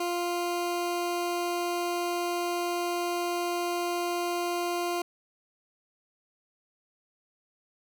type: tone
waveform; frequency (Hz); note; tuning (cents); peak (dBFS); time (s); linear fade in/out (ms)
20% pulse; 349.2; F4; 0; -23; 0-5.02; 5
effects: none